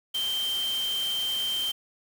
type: tone in noise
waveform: sine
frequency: 3136 Hz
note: G7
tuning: in tune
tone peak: -26 dBFS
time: 0.14-1.72 s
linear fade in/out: 10 ms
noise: white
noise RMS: -38 dBFS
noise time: 0.14-1.72 s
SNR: +9 dB
effects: none